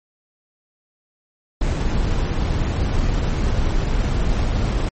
brown noise with sample-and-hold, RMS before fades -19 dBFS, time 1.61-4.89 s, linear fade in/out 5 ms, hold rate 4410 Hz, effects MP3 32 kbps

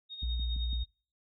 sine tone with tremolo, 3719 Hz, A#7, 5 cents flat, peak -36 dBFS, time 0.09-0.86 s, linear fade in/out 50 ms, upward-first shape sine, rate 9.7 Hz, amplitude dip 60%
sine tone with vibrato, 60.4 Hz, B1, 38 cents flat, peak -30 dBFS, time 0.22-0.84 s, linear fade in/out 10 ms, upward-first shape sine, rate 17 Hz, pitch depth 12 cents each way
click train, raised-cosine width 5 ms, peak -33 dBFS, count 4, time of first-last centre 0.23-0.731 s, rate 5.99 Hz
effects noise-tail reverb RT60 0.4 s tail -26 dB re dry

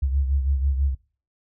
sine beating tone pair, 68 / 74.1 Hz, C#2 / D2, -33 / +16 cents, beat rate 6.1 Hz, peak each -20 / -28 dBFS, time 0.02-0.95 s, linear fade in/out 10 ms, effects noise-tail reverb RT60 0.4 s tail -20 dB re dry

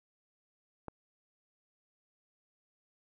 click, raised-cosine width 1 ms, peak -26 dBFS, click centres 0.883 s, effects none

